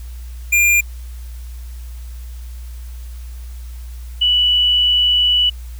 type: tone pair in turn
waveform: square / sine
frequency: 2400 / 2957 Hz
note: D7 / F#7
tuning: +37 / -2 cents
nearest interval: major third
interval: 361 cents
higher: second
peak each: -11 dBFS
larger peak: neither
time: 0.52-0.81 / 4.21-5.5 s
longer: second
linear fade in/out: 10 ms
effects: added 60 Hz sine -28 dBFS peak until 5.79 s + white hiss -47 dBFS RMS until 5.79 s